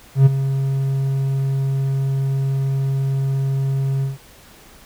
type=tone with ADSR envelope; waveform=triangle; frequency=135.7 Hz; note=C#3; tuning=36 cents flat; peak=-3 dBFS; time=0.15-4.18 s; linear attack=110 ms; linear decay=20 ms; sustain=-12 dB; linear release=150 ms; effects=pink hiss -46 dBFS RMS until 4.85 s